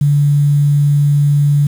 sine tone with quantisation, 144.6 Hz, D3, 27 cents flat, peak -8 dBFS, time 0.01-1.67 s, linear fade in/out 5 ms, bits 6, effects none

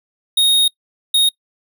square tone bursts at uneven times, 3729 Hz, A#7, in tune, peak -11 dBFS, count 2, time 0.37-0.68 / 1.14-1.29 s, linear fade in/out 5 ms, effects noise-tail reverb RT60 0.1 s tail -26 dB re dry

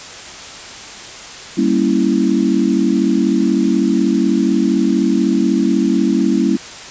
sine chord, G diminished seventh, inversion none, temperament equal with one note detuned, 197.13 / 233.1 / 277.2 / 329.6 Hz, G3 / Bb3 / Db4 / Fb4, +10 / 0 / 0 / 0 cents, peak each -17 dBFS, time 1.57-6.57 s, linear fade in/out 10 ms, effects white hiss -32 dBFS RMS until 6.9 s + resampled to 16000 Hz

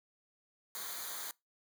white noise with comb filter, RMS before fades -42 dBFS, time 0.75-1.31 s, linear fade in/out 0 ms, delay 0.37 ms, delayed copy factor -0.8, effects noise-tail reverb RT60 0.2 s tail -23 dB re dry

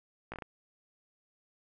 slowing click train, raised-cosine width 0.5 ms, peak -25 dBFS, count 5, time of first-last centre 0.32-0.422 s, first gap 17 ms, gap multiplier 1.28, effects none

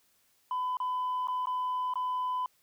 sine tone with dropouts, 1005 Hz, B5, 30 cents sharp, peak -27 dBFS, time 0.51-2.46 s, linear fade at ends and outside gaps 2 ms, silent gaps 0.77-0.801 / 1.273-1.283 / 1.457-1.47 / 1.938-1.956 s, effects tanh soft clip ceiling -27 dBFS + white hiss -69 dBFS RMS until 2.62 s

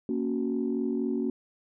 sine chord, F# major, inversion first, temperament equal, 233.1 / 277.2 / 370 Hz, A#3 / C#4 / F#4, 0 / 0 / 0 cents, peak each -29 / -30 / -31 dBFS, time 0.09-1.3 s, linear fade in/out 2 ms, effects tanh soft clip ceiling -18 dBFS

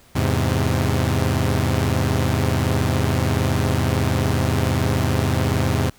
sawtooth chord, E augmented, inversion none, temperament equal, 82.41 / 103.83 / 130.81 Hz, E2 / G#2 / B#2, 0 / 0 / 0 cents, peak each -18 dBFS, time 0.15-5.9 s, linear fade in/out 10 ms, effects pink hiss -52 dBFS RMS until 5.98 s

